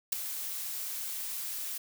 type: noise with ADSR envelope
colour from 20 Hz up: blue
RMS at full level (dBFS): -24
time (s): 0.12-1.78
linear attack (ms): 9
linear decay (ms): 4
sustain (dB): -13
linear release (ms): 8
effects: none